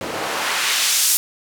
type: noise with band-pass filter sweep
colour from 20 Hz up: white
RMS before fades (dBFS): -20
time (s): 0.01-1.17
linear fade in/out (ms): 0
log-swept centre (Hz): 320 to 9500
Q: 0.71
effects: none